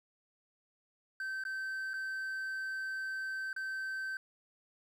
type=tone with dropouts; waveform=triangle; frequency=1548 Hz; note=G6; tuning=22 cents flat; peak=-34 dBFS; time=1.2-4.17 s; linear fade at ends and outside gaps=2 ms; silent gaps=1.438-1.451 / 1.935-1.939 / 3.53-3.563 s; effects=12-bit